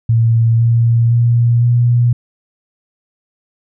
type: tone with pitch steps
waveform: sine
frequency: 114.7 / 116.57 / 118.47 / 120.4 Hz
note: A#2 / A#2 / A#2 / B2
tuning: -28 / 0 / +28 / -44 cents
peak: -8 dBFS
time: 0.09-2.13 s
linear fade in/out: 5 ms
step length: 510 ms
effects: none